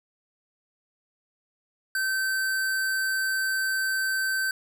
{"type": "tone", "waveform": "square", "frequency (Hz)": 1545, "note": "G6", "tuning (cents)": -26, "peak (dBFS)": -25, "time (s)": [1.95, 4.51], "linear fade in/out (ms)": 2, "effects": []}